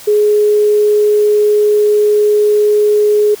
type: tone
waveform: sine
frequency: 419.2 Hz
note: G#4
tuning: 16 cents sharp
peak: -7 dBFS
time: 0.07-3.35 s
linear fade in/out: 10 ms
effects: white hiss -34 dBFS RMS until 3.4 s + high-pass 80 Hz 12 dB/octave